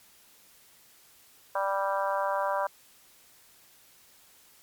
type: harmonic tone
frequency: 196 Hz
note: G3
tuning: in tune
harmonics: 3 / 4 / 5 / 6 / 7 / 8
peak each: -30 / -34 / -30 / -35 / -38 / -38 dBFS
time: 1.55-2.67 s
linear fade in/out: 5 ms
effects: white hiss -58 dBFS RMS until 4.62 s + MP3 96 kbps